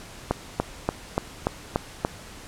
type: click train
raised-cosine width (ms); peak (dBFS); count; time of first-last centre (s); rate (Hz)
1; -7; 7; 0.31-2.049; 3.45
effects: pink hiss -43 dBFS RMS until 2.47 s + low-pass 10000 Hz 12 dB/octave